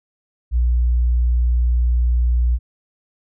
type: tone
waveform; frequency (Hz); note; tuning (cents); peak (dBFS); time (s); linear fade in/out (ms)
sine; 60; B1; -49; -12; 0.51-2.59; 50
effects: tanh soft clip ceiling -10 dBFS